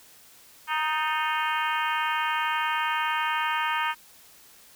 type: harmonic tone with a mistuned harmonic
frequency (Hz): 311.1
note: D#4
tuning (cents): 0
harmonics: 3 / 4 / 5 / 6 / 7 / 8 / 9 / 10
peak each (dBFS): -28 / -30 / -32 / -34 / -35 / -36 / -37 / -38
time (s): 0.67-3.95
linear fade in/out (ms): 50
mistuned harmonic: 6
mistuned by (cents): -60
effects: white hiss -53 dBFS RMS until 4.75 s